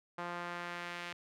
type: tone with band-pass filter sweep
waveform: sawtooth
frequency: 174.2 Hz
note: F3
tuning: 4 cents flat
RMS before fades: -42 dBFS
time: 0.18-1.13 s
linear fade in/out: 5 ms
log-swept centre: 1100 to 2400 Hz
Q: 1.2
effects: none